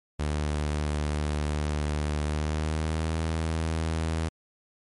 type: tone with pitch glide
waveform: sawtooth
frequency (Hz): 74.8 to 80.63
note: D2 to E2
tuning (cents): +32 to -38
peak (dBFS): -22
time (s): 0.19-4.29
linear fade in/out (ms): 10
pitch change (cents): +130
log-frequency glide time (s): 2.2-3.17
effects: MP3 48 kbps